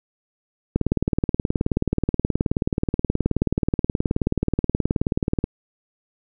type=click train; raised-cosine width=3 ms; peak=-6 dBFS; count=89; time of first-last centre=0.76-5.441 s; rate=18.8 Hz; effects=none